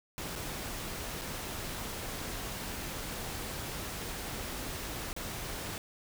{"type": "noise with dropouts", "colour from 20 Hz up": "pink", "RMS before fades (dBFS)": -39, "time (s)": [0.18, 5.78], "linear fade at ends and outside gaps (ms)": 0, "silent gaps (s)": [[0.354, 0.36], [1.213, 1.218], [5.13, 5.164]], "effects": []}